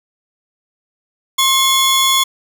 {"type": "tone pair together", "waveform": "sawtooth", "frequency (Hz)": [1071, 3400], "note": ["C6", "G#7"], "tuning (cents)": [40, 40], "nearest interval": "octave + minor sixth", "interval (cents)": 2000, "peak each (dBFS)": [-11, -10], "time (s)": [1.38, 2.24], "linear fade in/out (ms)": 10, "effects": []}